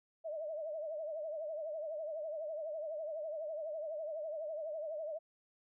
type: tone with vibrato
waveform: sine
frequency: 622.3 Hz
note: D#5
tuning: in tune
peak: -38 dBFS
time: 0.24-5.19 s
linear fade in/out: 20 ms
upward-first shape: triangle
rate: 12 Hz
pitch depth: 120 cents each way
effects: none